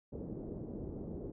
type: low-pass noise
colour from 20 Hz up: white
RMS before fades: -43 dBFS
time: 0.12-1.32 s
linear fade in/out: 10 ms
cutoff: 420 Hz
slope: 24 dB/octave
effects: none